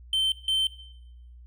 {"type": "tone pair in turn", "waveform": "triangle", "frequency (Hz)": [3100, 3100], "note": ["G7", "G7"], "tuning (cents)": [-20, -20], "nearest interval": "unison", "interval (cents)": 0, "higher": "neither", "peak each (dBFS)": -20, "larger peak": "neither", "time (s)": [[0.13, 0.32], [0.48, 0.67]], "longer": "neither", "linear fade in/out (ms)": 2, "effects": ["noise-tail reverb RT60 0.9 s tail -17 dB re dry", "added 60 Hz sine -45 dBFS peak until 1.46 s"]}